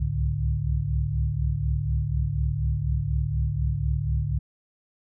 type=tone cluster; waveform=sine; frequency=64.6 / 68.7 / 106 / 144.6 Hz; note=C2 / C#2 / G#2 / D3; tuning=-21 / -15 / +36 / -27 cents; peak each=-28 dBFS; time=0-4.39 s; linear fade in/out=10 ms; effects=none